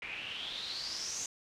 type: noise with low-pass filter sweep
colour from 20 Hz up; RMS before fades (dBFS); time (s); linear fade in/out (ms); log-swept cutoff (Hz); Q
white; -40; 0.02-1.26; 2; 2300 to 6700; 7.3
effects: none